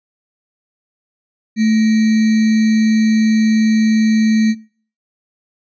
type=tone with sample-and-hold; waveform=sine; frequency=219.3 Hz; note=A3; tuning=6 cents flat; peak=-10 dBFS; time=1.56-4.55 s; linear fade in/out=50 ms; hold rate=2100 Hz; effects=noise-tail reverb RT60 0.5 s tail -24 dB re dry + resampled to 16000 Hz